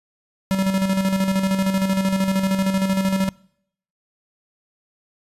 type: tone with tremolo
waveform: square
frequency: 191.9 Hz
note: G3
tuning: 37 cents flat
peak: -17 dBFS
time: 0.51-3.29 s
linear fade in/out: 0 ms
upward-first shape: square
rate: 13 Hz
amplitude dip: 50%
effects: noise-tail reverb RT60 0.7 s tail -24 dB re dry + resampled to 32000 Hz